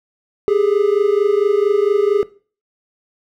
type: tone pair together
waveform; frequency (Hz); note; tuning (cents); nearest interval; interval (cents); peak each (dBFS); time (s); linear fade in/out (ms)
triangle; 399.8 / 424.2; G4 / G#4; +34 / +37; minor second; 103; -13; 0.48-2.23; 0
effects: noise-tail reverb RT60 0.4 s tail -19 dB re dry